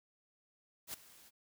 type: noise with ADSR envelope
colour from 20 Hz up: white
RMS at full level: -41 dBFS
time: 0.87-1.31 s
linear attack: 67 ms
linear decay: 9 ms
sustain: -19 dB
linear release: 36 ms
effects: none